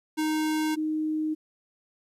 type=tone pair in turn; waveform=square / sine; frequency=310.4 / 310.4 Hz; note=D#4 / D#4; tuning=-4 / -4 cents; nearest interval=unison; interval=0 cents; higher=neither; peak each=-25 dBFS; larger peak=neither; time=0.17-0.76 / 0.76-1.35 s; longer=neither; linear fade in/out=20 ms; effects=resampled to 32000 Hz + 11-bit